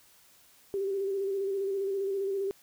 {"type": "tone with vibrato", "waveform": "sine", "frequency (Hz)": 392, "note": "G4", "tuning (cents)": 0, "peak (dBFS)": -28, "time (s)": [0.74, 2.51], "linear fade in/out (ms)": 0, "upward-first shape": "square", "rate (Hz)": 15, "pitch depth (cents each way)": 29, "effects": ["white hiss -60 dBFS RMS until 2.62 s"]}